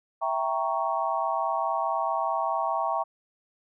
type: chord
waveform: sine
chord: E diminished seventh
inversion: none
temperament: equal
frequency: 659.3 / 784 / 932.3 / 1108.7 Hz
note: E5 / G5 / Bb5 / Db6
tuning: 0 / 0 / 0 / 0 cents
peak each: -30 dBFS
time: 0.21-3.04 s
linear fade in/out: 20 ms
effects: none